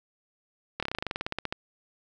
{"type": "slowing click train", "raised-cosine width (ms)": 0.3, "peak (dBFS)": -14, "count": 17, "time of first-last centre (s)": [0.8, 1.525], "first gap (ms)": 26, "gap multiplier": 1.07, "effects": []}